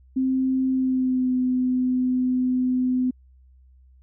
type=tone with pitch glide; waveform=sine; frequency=261.6 to 253.7 Hz; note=C4 to B3; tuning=0 to +47 cents; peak=-19 dBFS; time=0.16-3.11 s; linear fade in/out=10 ms; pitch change=-53 cents; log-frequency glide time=0.7-1.34 s; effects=added 64 Hz sine -50 dBFS peak until 4.02 s